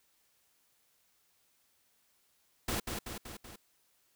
pink noise with echo, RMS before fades -34 dBFS, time 2.68-2.8 s, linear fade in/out 5 ms, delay 190 ms, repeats 4, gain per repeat -4 dB, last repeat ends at 3.56 s, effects white hiss -72 dBFS RMS until 4.15 s

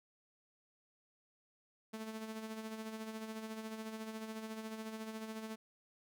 sawtooth tone with tremolo, 220 Hz, A3, in tune, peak -37 dBFS, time 1.93-5.56 s, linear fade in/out 10 ms, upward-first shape sine, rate 14 Hz, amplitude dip 50%, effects none

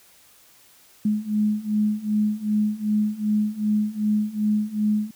sine beating tone pair, 210 / 212.6 Hz, G#3 / G#3, +19 / +41 cents, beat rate 2.6 Hz, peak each -24 / -22 dBFS, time 1.05-5.11 s, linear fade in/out 5 ms, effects white hiss -54 dBFS RMS until 5.15 s

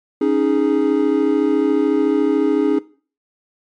triangle chord, C# suspended second, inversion none, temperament equal, 277.2 / 311.1 / 415.3 Hz, C#4 / D#4 / G#4, 0 / 0 / 0 cents, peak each -16 dBFS, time 0.21-2.79 s, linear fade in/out 5 ms, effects noise-tail reverb RT60 0.4 s tail -19 dB re dry + MP3 48 kbps

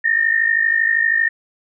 sine tone pair together, 1798 / 1850.7 Hz, A6 / A#6, +37 / -13 cents, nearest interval minor second, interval 50 cents, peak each -17 / -16 dBFS, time 0.04-1.29 s, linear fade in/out 10 ms, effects none

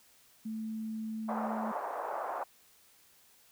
sine tone, 220 Hz, A3, in tune, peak -35 dBFS, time 0.45-1.72 s, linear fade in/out 10 ms
pink band-pass noise, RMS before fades -37 dBFS, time 1.28-2.44 s, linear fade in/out 10 ms, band 600 to 1100 Hz, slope 24 dB/octave
effects white hiss -63 dBFS RMS until 3.51 s

